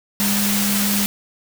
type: tone in noise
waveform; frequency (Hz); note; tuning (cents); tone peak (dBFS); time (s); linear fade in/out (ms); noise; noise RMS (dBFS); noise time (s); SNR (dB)
sine; 202.8; G#3; -41; -20; 0.2-1.06; 0; white; -21; 0.2-1.06; -2
effects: none